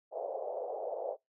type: band-pass noise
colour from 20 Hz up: white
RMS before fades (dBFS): -38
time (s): 0.11-1.17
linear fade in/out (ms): 50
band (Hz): 460 to 710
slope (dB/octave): 48
effects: noise-tail reverb RT60 0.2 s tail -26 dB re dry